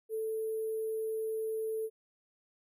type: tone with sample-and-hold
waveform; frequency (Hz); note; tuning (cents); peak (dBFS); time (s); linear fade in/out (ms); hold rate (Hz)
sine; 440; A4; 0; -32; 0.09-1.9; 50; 11025
effects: none